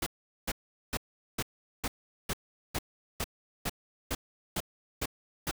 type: noise bursts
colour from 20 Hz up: pink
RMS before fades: -32 dBFS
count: 13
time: 0.02-5.512 s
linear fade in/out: 5 ms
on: 44 ms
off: 410 ms
effects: none